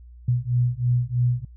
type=beating tone pair; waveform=sine; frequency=121.2 / 124.3 Hz; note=B2 / B2; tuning=-32 / +12 cents; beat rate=3.1 Hz; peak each=-22 dBFS; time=0.28-1.45 s; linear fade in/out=5 ms; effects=added 60 Hz sine -42 dBFS peak until 1.56 s